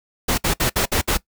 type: noise bursts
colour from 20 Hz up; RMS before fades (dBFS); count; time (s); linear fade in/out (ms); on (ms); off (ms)
pink; -19; 6; 0.28-1.175; 10; 100; 59
effects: noise-tail reverb RT60 0.1 s tail -20 dB re dry